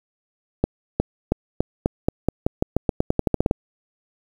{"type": "accelerating click train", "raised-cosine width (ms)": 2, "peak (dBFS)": -4, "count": 19, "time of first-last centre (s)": [0.64, 3.511], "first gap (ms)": 360, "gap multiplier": 0.89, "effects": ["7-bit"]}